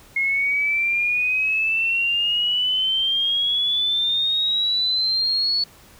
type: exponential sweep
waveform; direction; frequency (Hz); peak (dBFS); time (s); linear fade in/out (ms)
sine; up; 2154 to 4435; -18; 0.16-5.64; 5
effects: pink hiss -49 dBFS RMS until 5.99 s